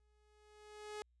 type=tone with exponential growth; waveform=sawtooth; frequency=421.4 Hz; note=G#4; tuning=25 cents sharp; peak=-38 dBFS; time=0-1.02 s; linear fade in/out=0 ms; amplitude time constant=220 ms; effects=added 60 Hz sine -70 dBFS peak until 1.2 s + resampled to 22050 Hz